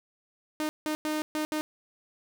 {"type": "tone bursts at uneven times", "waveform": "sawtooth", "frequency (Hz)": 306.9, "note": "D#4", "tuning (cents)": -24, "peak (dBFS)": -24, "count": 5, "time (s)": [[0.6, 0.69], [0.86, 0.95], [1.05, 1.22], [1.35, 1.45], [1.52, 1.61]], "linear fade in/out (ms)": 0, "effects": []}